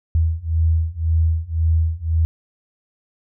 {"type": "beating tone pair", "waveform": "sine", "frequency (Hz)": [80.2, 82.1], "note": ["E2", "E2"], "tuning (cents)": [-47, -6], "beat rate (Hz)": 1.9, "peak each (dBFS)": [-19, -18], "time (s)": [0.15, 2.25], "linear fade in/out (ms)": 0, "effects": []}